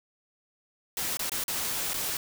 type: noise with dropouts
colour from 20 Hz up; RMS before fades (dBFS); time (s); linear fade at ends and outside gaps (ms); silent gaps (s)
white; -31; 0.97-2.17; 2; 1.171-1.193 / 1.296-1.318 / 1.439-1.48 / 1.935-1.941
effects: none